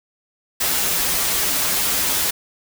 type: noise with comb filter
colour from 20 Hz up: white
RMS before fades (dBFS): -20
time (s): 0.6-2.31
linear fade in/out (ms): 10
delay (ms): 9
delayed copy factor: -0.7
effects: none